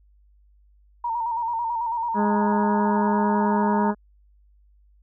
sine tone with vibrato, 930 Hz, A#5, 4 cents flat, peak -23 dBFS, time 1.04-3.91 s, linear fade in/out 5 ms, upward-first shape square, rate 9.1 Hz, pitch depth 45 cents each way
harmonic tone, 207.7 Hz, G#3, in tune, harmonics 1 / 2 / 3 / 4 / 5 / 6 / 7 / 8, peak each -21 / -27 / -31 / -33 / -35 / -37 / -38 / -39 dBFS, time 2.14-3.95 s, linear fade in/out 50 ms
effects added 50 Hz sine -54 dBFS peak until 5.02 s

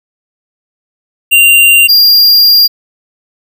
square tone pair in turn, 2778 / 4790 Hz, F7 / D8, -10 / +33 cents, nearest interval major sixth, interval 943 cents, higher second, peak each -3 dBFS, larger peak neither, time 1.31-1.88 / 1.88-2.68 s, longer second, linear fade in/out 20 ms, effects none

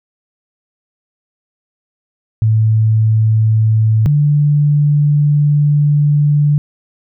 sine tone pair in turn, 110 / 146.83 Hz, A2 / D3, 0 / 0 cents, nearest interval perfect fourth, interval 500 cents, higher second, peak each -8 dBFS, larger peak neither, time 2.42-4.06 / 4.06-6.58 s, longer second, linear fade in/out 0 ms, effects none

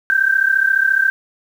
sine tone pair together, 1551.6 / 1586 Hz, G6 / G6, -18 / +20 cents, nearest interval unison, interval 38 cents, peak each -15 dBFS, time 0.1-1.1 s, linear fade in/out 0 ms, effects 7-bit

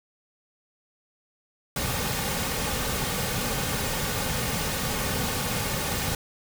pink noise with comb filter, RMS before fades -28 dBFS, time 1.76-6.15 s, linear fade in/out 2 ms, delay 3 ms, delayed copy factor -0.5, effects none

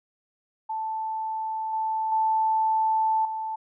sine tone with level steps, 880 Hz, A5, in tune, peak -27 / -24 / -20 / -28 dBFS, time 0.69-3.56 s, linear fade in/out 10 ms, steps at 1.73 / 2.12 / 3.25 s, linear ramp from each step 2 ms, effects none

